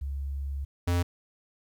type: tone pair in turn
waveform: sine / square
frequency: 69.3 / 87.54 Hz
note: C#2 / F2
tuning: 0 / +5 cents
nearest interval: major third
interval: 405 cents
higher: second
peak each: -30 / -24 dBFS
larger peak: second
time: 0.01-0.65 / 0.87-1.03 s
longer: first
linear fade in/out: 10 ms
effects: 11-bit